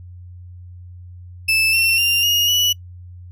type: tone with pitch steps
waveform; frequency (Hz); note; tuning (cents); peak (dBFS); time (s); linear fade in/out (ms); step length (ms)
35% pulse; 2631 / 2707 / 2784 / 2864 / 2946; E7 / E7 / F7 / F7 / F#7; -4 / +45 / -6 / +43 / -8; -12; 1.48-2.73; 10; 250
effects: noise-tail reverb RT60 0.1 s tail -25 dB re dry + added 89 Hz sine -35 dBFS peak until 3.31 s